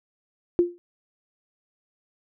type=tone with exponential decay; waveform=sine; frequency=349.2 Hz; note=F4; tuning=in tune; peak=-12 dBFS; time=0.59-0.78 s; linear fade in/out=0 ms; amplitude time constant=40 ms; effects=none